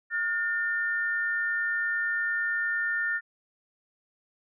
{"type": "tone pair together", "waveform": "sine", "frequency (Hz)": [1428.7, 1800], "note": ["F6", "A6"], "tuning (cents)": [39, 39], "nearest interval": "major third", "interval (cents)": 400, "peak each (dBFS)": [-30, -27], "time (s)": [0.1, 3.21], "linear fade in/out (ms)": 50, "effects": []}